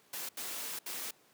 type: noise bursts at uneven times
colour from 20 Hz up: white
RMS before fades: -40 dBFS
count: 3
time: 0.13-0.29 / 0.37-0.79 / 0.86-1.11 s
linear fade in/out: 5 ms
effects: pink hiss -65 dBFS RMS until 1.33 s + high-pass 200 Hz 12 dB/octave

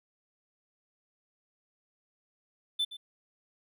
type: tone with echo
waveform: triangle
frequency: 3525 Hz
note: A7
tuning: 2 cents sharp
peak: -25 dBFS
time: 2.79-2.85 s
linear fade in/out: 10 ms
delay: 120 ms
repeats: 1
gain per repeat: -14 dB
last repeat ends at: 2.97 s
effects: none

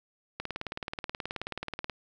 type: click train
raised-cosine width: 0.3 ms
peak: -18 dBFS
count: 29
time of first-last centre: 0.4-1.897 s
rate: 18.7 Hz
effects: none

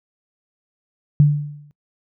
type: tone with exponential decay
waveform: sine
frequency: 146.83 Hz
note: D3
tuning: in tune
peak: -6 dBFS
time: 1.2-1.71 s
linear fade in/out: 0 ms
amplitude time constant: 110 ms
effects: noise-tail reverb RT60 0.1 s tail -22 dB re dry

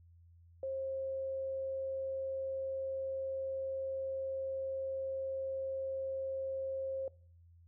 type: tone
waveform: sine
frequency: 534 Hz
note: C5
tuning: 35 cents sharp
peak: -35 dBFS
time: 0.63-7.08 s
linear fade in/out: 2 ms
effects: noise-tail reverb RT60 0.5 s tail -23 dB re dry + added 85 Hz sine -58 dBFS peak until 7.67 s

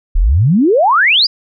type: exponential sweep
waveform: sine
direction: up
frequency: 32.7 to 5070 Hz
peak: -7 dBFS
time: 0.15-1.27 s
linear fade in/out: 10 ms
effects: none

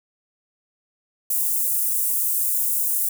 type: high-pass noise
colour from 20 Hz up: white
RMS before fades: -22 dBFS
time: 1.3-3.09 s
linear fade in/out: 5 ms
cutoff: 8800 Hz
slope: 24 dB/octave
effects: none

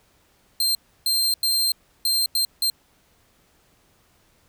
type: tone bursts at uneven times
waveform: sawtooth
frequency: 4164 Hz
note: C8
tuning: 9 cents flat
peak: -16 dBFS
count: 6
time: 0.6-0.75 / 1.06-1.34 / 1.43-1.72 / 2.05-2.26 / 2.35-2.45 / 2.62-2.7 s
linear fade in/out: 2 ms
effects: pink hiss -61 dBFS RMS until 4.48 s

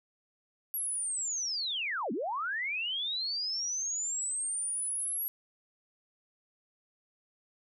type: linear two-way sweep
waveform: sine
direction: down then up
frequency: 11580 to 196 to 11580 Hz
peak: -31 dBFS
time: 0.74-5.28 s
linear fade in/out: 0 ms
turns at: 2.12 s
effects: none

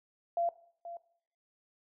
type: tone with echo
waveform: sine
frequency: 685 Hz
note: F5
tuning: 34 cents flat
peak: -28 dBFS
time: 0.37-0.49 s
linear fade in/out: 2 ms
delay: 480 ms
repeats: 1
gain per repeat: -13 dB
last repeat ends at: 0.97 s
effects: noise-tail reverb RT60 0.6 s tail -17 dB re dry

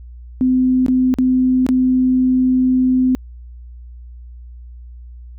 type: tone with dropouts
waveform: sine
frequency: 255.9 Hz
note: C4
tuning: 38 cents flat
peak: -11 dBFS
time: 0.41-3.15 s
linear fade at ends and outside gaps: 0 ms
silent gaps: 0.863-0.883 / 1.14-1.186 / 1.665-1.689 s
effects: added 60 Hz sine -33 dBFS peak until 5.38 s

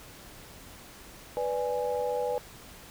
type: chord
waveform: sine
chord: G# diminished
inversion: first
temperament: equal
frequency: 493.9 / 587.3 / 830.6 Hz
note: B4 / D5 / G#5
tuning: 0 / 0 / 0 cents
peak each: -29 / -34 / -34 dBFS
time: 1.37-2.38 s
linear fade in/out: 0 ms
effects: pink hiss -49 dBFS RMS until 2.9 s

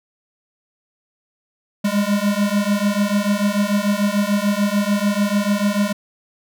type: beating tone pair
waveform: square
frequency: 200.8 / 207.6 Hz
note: G3 / G#3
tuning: +42 / 0 cents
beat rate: 6.8 Hz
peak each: -20 dBFS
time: 1.84-5.93 s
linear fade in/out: 10 ms
effects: none

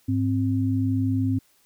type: tone pair together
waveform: sine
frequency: 103.83 / 262.7 Hz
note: G#2 / C4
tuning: 0 / +7 cents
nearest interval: octave + major third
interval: 1607 cents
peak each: -23 / -23 dBFS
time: 0.08-1.39 s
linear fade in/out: 10 ms
effects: white hiss -62 dBFS RMS until 1.65 s

